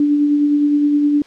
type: tone with tremolo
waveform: sine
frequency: 292.1 Hz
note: D4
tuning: 9 cents flat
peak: -10 dBFS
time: 0-1.22 s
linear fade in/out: 2 ms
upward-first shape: sine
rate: 9.7 Hz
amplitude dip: 30%
effects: white hiss -46 dBFS RMS until 1.26 s + low-pass 4000 Hz 12 dB/octave